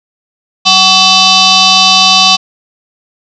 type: tone with frequency modulation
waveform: sine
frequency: 190 Hz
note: F#3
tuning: 46 cents sharp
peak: -3 dBFS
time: 0.65-2.37 s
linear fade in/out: 20 ms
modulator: 944 Hz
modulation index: 5.2
effects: none